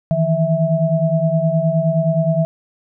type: tone cluster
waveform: sine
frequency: 155.8 / 165.4 / 655 Hz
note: D#3 / E3 / E5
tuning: +3 / +6 / -11 cents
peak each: -18 dBFS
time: 0.11-2.45 s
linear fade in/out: 0 ms
effects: none